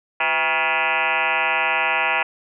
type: tone with frequency modulation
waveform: sine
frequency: 1705 Hz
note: G#6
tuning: 45 cents sharp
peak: -17 dBFS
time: 0.2-2.23 s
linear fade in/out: 5 ms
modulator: 150 Hz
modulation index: 6.8
effects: none